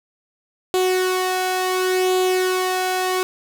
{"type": "tone with flanger", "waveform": "sawtooth", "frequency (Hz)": 370, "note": "F#4", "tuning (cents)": 0, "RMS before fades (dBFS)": -20, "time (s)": [0.74, 3.23], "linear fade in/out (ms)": 0, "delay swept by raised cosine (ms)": [0.27, 1.25], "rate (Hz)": 0.7, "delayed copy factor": 0.5, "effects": []}